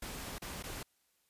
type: noise with dropouts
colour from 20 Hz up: pink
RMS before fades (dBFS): -43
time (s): 0.02-0.83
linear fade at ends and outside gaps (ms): 5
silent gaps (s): 0.384-0.419 / 0.627-0.637
effects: white hiss -75 dBFS RMS until 1.29 s + resampled to 32000 Hz